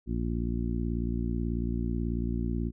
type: harmonic tone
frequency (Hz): 58.27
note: A#1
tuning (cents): 0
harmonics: 1 / 2 / 3 / 4 / 5 / 6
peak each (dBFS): -31 / -35 / -36 / -34 / -39 / -40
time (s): 0.06-2.72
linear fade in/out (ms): 50
effects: none